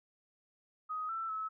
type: tone with pitch steps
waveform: sine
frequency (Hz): 1255 / 1333 / 1296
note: D#6 / E6 / E6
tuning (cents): +15 / +19 / -30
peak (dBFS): -35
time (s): 0.89-1.49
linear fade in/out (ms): 20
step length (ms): 200
effects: none